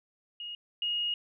sine tone pair in turn, 2870 / 2870 Hz, F7 / F7, +47 / +47 cents, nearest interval unison, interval 0 cents, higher neither, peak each -37 / -28 dBFS, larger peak second, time 0.4-0.55 / 0.82-1.14 s, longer second, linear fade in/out 2 ms, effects none

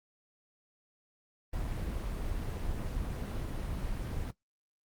brown noise, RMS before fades -35 dBFS, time 1.53-4.31 s, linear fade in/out 5 ms, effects noise-tail reverb RT60 0.1 s tail -18 dB re dry + Opus 24 kbps

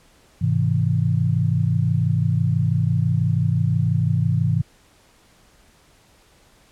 sine chord, Ab augmented, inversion none, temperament just, 103.83 / 129.78 / 162.23 Hz, Ab2 / C3 / E3, 0 / -14 / -27 cents, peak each -21 dBFS, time 0.41-4.62 s, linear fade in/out 10 ms, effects pink hiss -55 dBFS RMS until 6.71 s + low-pass 11000 Hz 12 dB/octave

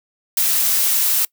blue noise, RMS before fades -17 dBFS, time 0.37-1.25 s, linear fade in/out 2 ms, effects noise-tail reverb RT60 0.1 s tail -24 dB re dry

